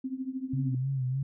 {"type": "tone with tremolo", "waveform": "sine", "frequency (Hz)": 261.6, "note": "C4", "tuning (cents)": 0, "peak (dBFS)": -28, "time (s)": [0.04, 0.75], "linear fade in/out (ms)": 5, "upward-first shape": "triangle", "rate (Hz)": 13, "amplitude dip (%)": 90}
{"type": "tone with vibrato", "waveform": "sine", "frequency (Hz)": 131.9, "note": "C3", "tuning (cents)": 14, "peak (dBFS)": -27, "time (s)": [0.53, 1.23], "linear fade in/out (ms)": 5, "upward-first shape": "sine", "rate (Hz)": 3.3, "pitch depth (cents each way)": 71}
{"effects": []}